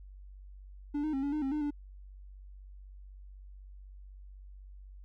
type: tone with pitch steps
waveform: triangle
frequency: 291.1 / 308.4 / 269.7 / 284.3 / 304.3 / 268.8 / 301.9 / 291.6 Hz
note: D4 / D#4 / C#4 / C#4 / D#4 / C4 / D4 / D4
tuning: -15 / -15 / -47 / +44 / -38 / +47 / +48 / -12 cents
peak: -28 dBFS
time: 0.94-1.708 s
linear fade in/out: 10 ms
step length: 96 ms
effects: added 48 Hz sine -47 dBFS peak until 5.04 s